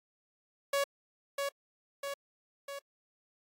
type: tone with echo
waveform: sawtooth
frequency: 560 Hz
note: C#5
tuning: 18 cents sharp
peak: -24 dBFS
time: 0.73-0.84 s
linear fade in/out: 5 ms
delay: 650 ms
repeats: 3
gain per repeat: -4 dB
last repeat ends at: 2.79 s
effects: AAC 48 kbps